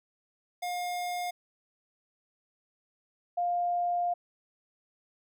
square / sine tone pair in turn, 712 / 703 Hz, F5 / F5, +33 / +11 cents, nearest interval unison, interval 22 cents, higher first, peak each -32 / -26 dBFS, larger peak second, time 0.62-1.31 / 3.37-4.14 s, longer second, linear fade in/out 10 ms, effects none

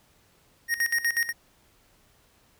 square tone with tremolo, 1864.7 Hz, A#6, in tune, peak -22 dBFS, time 0.68-1.33 s, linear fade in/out 50 ms, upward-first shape square, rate 8.2 Hz, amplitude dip 80%, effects pink hiss -62 dBFS RMS until 2.59 s

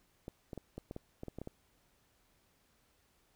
clicks, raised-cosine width 2 ms, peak -29 dBFS, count 11, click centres 0.281 / 0.532 / 0.577 / 0.78 / 0.911 / 0.964 / 1.234 / 1.283 / 1.386 / 1.416 / 1.474 s, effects pink hiss -72 dBFS RMS until 3.35 s

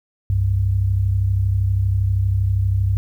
sine tone pair together, 65.41 / 98 Hz, C2 / G2, 0 / 0 cents, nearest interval perfect fifth, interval 700 cents, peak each -22 / -16 dBFS, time 0.3-2.97 s, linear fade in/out 0 ms, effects 9-bit

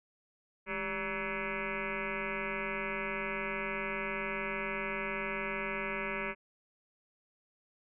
sine tone with frequency modulation, 1318.5 Hz, E6, in tune, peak -33 dBFS, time 0.66-6.35 s, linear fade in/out 50 ms, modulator 185 Hz, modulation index 6.3, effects none

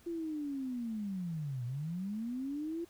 sine linear two-way sweep, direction down then up, 345.2 to 118.1 to 345.2 Hz, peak -35 dBFS, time 0.06-2.85 s, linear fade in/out 10 ms, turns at 1.65 s, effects pink hiss -63 dBFS RMS until 2.89 s

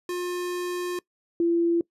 square / sine tone pair in turn, 356.1 / 339.3 Hz, F4 / F4, +34 / -50 cents, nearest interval minor second, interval 84 cents, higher first, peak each -28 / -19 dBFS, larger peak second, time 0.09-0.99 / 1.4-1.81 s, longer first, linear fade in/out 2 ms, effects noise-tail reverb RT60 0.1 s tail -22 dB re dry + resampled to 32000 Hz

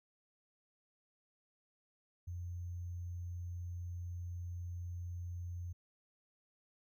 sine tone with sample-and-hold, 87.6 Hz, F2, 6 cents sharp, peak -40 dBFS, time 2.27-5.73 s, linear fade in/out 10 ms, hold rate 6300 Hz, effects none

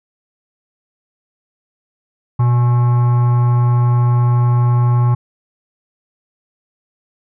sine tone with frequency modulation, 122.1 Hz, B2, 19 cents flat, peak -7 dBFS, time 2.39-5.15 s, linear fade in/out 10 ms, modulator 965 Hz, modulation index 0.25, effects tanh soft clip ceiling -9 dBFS

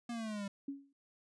square exponential sweep, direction down, 240 to 196 Hz, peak -39 dBFS, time 0.09-0.48 s, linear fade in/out 5 ms
sine tone with exponential decay, 278.1 Hz, C#4, 6 cents sharp, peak -35 dBFS, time 0.68-0.93 s, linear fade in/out 5 ms, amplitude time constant 54 ms
effects resampled to 22050 Hz

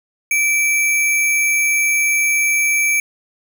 sine tone with sample-and-hold, 2323 Hz, D7, 20 cents flat, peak -13 dBFS, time 0.31-3 s, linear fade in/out 2 ms, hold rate 8820 Hz, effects none

